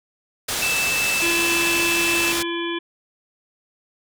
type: low-pass noise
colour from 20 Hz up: white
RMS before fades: -25 dBFS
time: 0.48-2.43 s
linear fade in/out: 10 ms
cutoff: 8700 Hz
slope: 12 dB/octave
type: tone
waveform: triangle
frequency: 2637 Hz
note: E7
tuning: in tune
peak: -19 dBFS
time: 0.62-2.32 s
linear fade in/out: 5 ms
type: harmonic tone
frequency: 340 Hz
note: F4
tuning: 46 cents flat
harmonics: 1 / 3 / 5 / 7 / 9 / 10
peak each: -25 / -32 / -33 / -33 / -35 / -33 dBFS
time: 1.22-2.79 s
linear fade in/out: 10 ms
effects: none